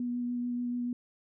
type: tone with vibrato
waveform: sine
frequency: 243.4 Hz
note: B3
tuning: 25 cents flat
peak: -30 dBFS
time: 0-0.93 s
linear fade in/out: 2 ms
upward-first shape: sine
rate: 6.9 Hz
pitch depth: 11 cents each way
effects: none